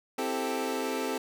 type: chord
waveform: 25% pulse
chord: A minor seventh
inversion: first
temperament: equal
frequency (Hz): 261.6 / 329.6 / 392 / 440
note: C4 / E4 / G4 / A4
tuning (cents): 0 / 0 / 0 / 0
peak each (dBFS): -30 / -35 / -32 / -30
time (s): 0.18-1.18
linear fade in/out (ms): 5
effects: none